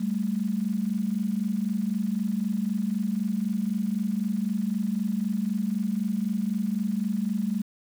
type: tone pair together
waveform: sine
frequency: 195.28 / 219.2 Hz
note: G3 / A3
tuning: -6 / -6 cents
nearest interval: major second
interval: 200 cents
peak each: -27 dBFS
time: 0-7.62 s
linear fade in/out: 10 ms
effects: 8-bit